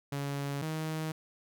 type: tone pair in turn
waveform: sawtooth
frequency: 141 / 157.62 Hz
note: C#3 / D#3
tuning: +30 / +23 cents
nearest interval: major second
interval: 193 cents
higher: second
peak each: -29 / -29 dBFS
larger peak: neither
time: 0.12-0.62 / 0.62-1.12 s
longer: neither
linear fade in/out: 5 ms
effects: none